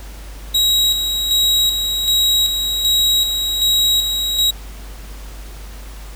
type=tone with tremolo; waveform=40% pulse; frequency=3834 Hz; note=A#7; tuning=48 cents sharp; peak=-11 dBFS; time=0.54-4.51 s; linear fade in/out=10 ms; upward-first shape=square; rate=1.3 Hz; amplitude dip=45%; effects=added 50 Hz sine -31 dBFS peak until 6.15 s + pink hiss -40 dBFS RMS until 6.15 s